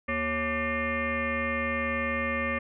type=tone with frequency modulation; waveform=sine; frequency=1174.7 Hz; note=D6; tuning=in tune; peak=-26 dBFS; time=0.08-2.59 s; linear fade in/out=10 ms; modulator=313 Hz; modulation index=3.7; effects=none